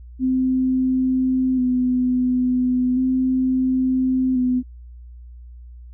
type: tone with vibrato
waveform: sine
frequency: 254.9 Hz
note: C4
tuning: 45 cents flat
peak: -16 dBFS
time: 0.19-4.63 s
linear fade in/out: 50 ms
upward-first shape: square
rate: 0.36 Hz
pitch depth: 24 cents each way
effects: added 60 Hz sine -37 dBFS peak until 5.93 s